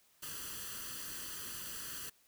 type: noise with comb filter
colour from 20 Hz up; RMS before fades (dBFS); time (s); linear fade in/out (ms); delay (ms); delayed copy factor
white; -44; 0.22-2.1; 10; 0.66; +0.75
effects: white hiss -69 dBFS RMS until 2.27 s